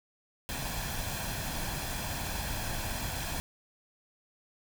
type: noise with comb filter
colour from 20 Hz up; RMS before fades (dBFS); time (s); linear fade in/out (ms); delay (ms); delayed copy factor
pink; -35; 0.49-3.4; 0; 1.2; +0.55
effects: none